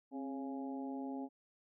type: harmonic tone with a mistuned harmonic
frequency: 138.59 Hz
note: C#3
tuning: in tune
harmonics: 2 / 3 / 4 / 5 / 6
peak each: -40 / -51 / -52 / -52 / -50 dBFS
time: 0.11-1.29 s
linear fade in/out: 50 ms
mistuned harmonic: 2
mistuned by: -55 cents
effects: none